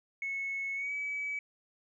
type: tone with pitch glide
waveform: sine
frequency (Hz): 2197 to 2286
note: C#7 to D7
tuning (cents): -16 to -47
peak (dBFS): -32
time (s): 0.22-1.39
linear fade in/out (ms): 2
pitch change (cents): +69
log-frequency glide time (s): 0.75-0.93
effects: tanh soft clip ceiling -28 dBFS